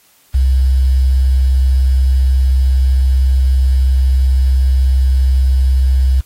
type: tone with quantisation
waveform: sine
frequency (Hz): 65.41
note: C2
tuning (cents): 0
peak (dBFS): -8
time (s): 0.34-6.21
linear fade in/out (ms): 10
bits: 6
effects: white hiss -51 dBFS RMS until 6.25 s + AAC 48 kbps